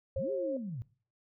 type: linear two-way sweep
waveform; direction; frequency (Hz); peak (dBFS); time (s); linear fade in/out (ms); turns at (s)
sine; up then down; 53.9 to 415.3 to 103.4; -36; 0.16-0.82; 0; 0.31
type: tone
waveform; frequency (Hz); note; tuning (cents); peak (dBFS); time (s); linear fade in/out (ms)
sine; 538; C5; +48; -31; 0.16-0.57; 5
effects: noise-tail reverb RT60 0.4 s tail -19 dB re dry